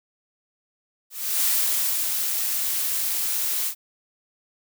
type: noise with ADSR envelope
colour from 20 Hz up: blue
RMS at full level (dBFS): -21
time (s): 1.1-3.75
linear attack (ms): 340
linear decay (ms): 590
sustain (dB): -4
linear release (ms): 84
effects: none